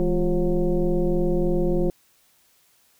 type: tone with frequency modulation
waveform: sine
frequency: 165.4 Hz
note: E3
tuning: 6 cents sharp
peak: -18 dBFS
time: 0-1.9 s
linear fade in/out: 0 ms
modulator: 187 Hz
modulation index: 1.7
effects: white hiss -61 dBFS RMS until 2.99 s

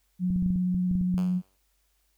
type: tone with vibrato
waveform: sine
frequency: 181.2 Hz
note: F#3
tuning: 36 cents flat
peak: -23 dBFS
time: 0.19-1.42 s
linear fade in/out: 50 ms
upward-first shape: triangle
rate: 17 Hz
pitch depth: 16 cents each way
type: clicks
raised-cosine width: 5 ms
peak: -21 dBFS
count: 11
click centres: 0.305 / 0.361 / 0.425 / 0.462 / 0.505 / 0.559 / 0.746 / 0.913 / 0.954 / 1.012 / 1.142 s
type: tone with exponential decay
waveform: 5% pulse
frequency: 94.9 Hz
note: F#2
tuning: 44 cents sharp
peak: -27 dBFS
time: 1.18-1.58 s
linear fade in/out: 0 ms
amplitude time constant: 85 ms
effects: added 50 Hz sine -70 dBFS peak until 2.17 s + white hiss -72 dBFS RMS until 2.17 s

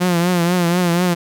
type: tone with vibrato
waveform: sawtooth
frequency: 175.3 Hz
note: F3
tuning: 7 cents sharp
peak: -10 dBFS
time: 0-1.15 s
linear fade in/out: 20 ms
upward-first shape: triangle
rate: 4.1 Hz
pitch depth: 80 cents each way
effects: none

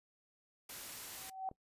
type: noise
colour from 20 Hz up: white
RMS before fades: -47 dBFS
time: 0.69-1.3 s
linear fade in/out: 5 ms
type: tone with exponential growth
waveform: sine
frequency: 762 Hz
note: G5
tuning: 49 cents flat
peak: -34 dBFS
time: 1.07-1.49 s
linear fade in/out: 1 ms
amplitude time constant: 90 ms
type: click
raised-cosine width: 2 ms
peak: -38 dBFS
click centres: 1.514 s
effects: noise-tail reverb RT60 0.1 s tail -22 dB re dry + resampled to 32000 Hz

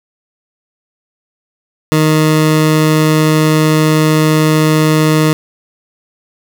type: tone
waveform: 20% pulse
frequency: 155.56 Hz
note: D#3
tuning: in tune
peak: -3 dBFS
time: 1.92-5.33 s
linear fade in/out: 0 ms
effects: none

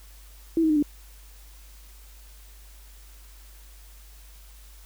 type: tone with pitch steps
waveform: sine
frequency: 328.8 / 316.5 / 304.7 / 293.3 Hz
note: E4 / D#4 / D#4 / D4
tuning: -4 / +30 / -36 / -2 cents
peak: -18 dBFS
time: 0.57-0.826 s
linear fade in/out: 2 ms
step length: 64 ms
effects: added 50 Hz sine -46 dBFS peak until 4.85 s + white hiss -54 dBFS RMS until 4.85 s

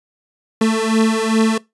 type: beating tone pair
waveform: 30% pulse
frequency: 220.6 / 223.1 Hz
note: A3 / A3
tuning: +5 / +24 cents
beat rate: 2.5 Hz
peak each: -14 dBFS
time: 0.61-1.58 s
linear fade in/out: 5 ms
effects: noise-tail reverb RT60 0.2 s tail -22 dB re dry + resampled to 24000 Hz

